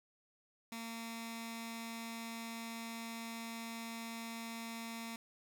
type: tone with notch filter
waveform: 15% pulse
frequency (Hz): 228.9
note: A#3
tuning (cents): -31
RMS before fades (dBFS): -45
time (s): 0.72-5.16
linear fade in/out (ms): 2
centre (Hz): 510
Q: 0.5
effects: none